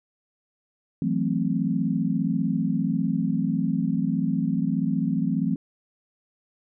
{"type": "chord", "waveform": "sine", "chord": "F# half-diminished seventh", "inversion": "third", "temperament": "equal", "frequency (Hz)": [164.81, 185, 220, 261.6], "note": ["E3", "F#3", "A3", "C4"], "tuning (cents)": [0, 0, 0, 0], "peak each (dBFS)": -27, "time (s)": [1.02, 5.56], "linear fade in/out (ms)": 2, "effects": []}